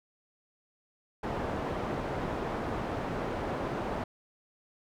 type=low-pass noise; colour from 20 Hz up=white; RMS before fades=-34 dBFS; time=1.23-4.04 s; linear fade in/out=5 ms; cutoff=760 Hz; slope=12 dB/octave; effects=none